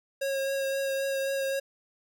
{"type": "tone with vibrato", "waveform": "square", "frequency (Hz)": 544, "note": "C#5", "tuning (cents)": -33, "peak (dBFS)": -28, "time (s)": [0.21, 1.6], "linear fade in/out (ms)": 10, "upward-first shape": "triangle", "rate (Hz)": 3.8, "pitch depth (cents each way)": 17, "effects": []}